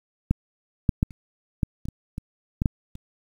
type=clicks; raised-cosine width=5 ms; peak=-7 / -6 / -7 / -30 / -9 / -22 / -18 / -18 / -10 / -7 / -26 dBFS; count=11; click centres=0.31 / 0.892 / 1.029 / 1.108 / 1.632 / 1.855 / 1.886 / 2.181 / 2.619 / 2.658 / 2.954 s; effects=8-bit